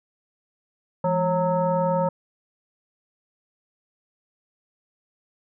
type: tone with frequency modulation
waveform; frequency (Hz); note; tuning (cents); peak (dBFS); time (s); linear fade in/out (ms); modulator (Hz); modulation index
sine; 544; C#5; -33; -19; 1.04-2.09; 5; 376; 1.2
effects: none